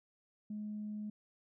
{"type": "tone", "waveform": "sine", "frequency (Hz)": 210.8, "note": "G#3", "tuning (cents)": 26, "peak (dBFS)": -38, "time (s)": [0.5, 1.1], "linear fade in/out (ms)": 5, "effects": ["tanh soft clip ceiling -34 dBFS"]}